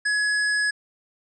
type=tone; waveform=square; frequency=1686 Hz; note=G#6; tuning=26 cents sharp; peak=-21 dBFS; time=0.05-0.71 s; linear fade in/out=10 ms; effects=resampled to 22050 Hz